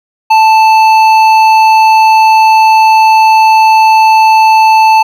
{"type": "tone with hard clipping", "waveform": "triangle", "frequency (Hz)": 880, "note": "A5", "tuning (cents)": 0, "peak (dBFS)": -4, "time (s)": [0.3, 5.03], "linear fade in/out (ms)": 10, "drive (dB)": 13, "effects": []}